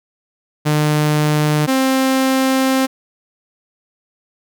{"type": "tone pair in turn", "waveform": "sawtooth", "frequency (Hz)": [150.8, 264.1], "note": ["D3", "C4"], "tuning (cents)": [46, 16], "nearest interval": "minor seventh", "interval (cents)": 970, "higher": "second", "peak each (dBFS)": -9, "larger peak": "neither", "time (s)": [[0.65, 1.67], [1.67, 2.87]], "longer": "second", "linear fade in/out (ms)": 20, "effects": []}